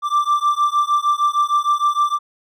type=beating tone pair; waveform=triangle; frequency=1174 / 1180.5 Hz; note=D6 / D6; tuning=-1 / +9 cents; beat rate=6.5 Hz; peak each=-16 dBFS; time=0.02-2.19 s; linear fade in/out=50 ms; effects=none